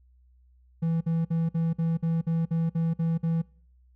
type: tone bursts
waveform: triangle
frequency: 164.81 Hz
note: E3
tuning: in tune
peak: -21 dBFS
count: 11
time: 0.82-3.42 s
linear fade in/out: 10 ms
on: 190 ms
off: 51 ms
effects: noise-tail reverb RT60 0.6 s tail -25 dB re dry + added 62 Hz sine -56 dBFS peak until 3.95 s